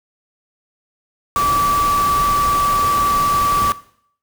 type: tone in noise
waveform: sine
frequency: 1155 Hz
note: D6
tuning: 29 cents flat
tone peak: -14 dBFS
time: 1.36-3.72 s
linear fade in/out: 0 ms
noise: pink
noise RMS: -25 dBFS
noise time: 1.36-3.72 s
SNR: +8 dB
effects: noise-tail reverb RT60 0.6 s tail -17 dB re dry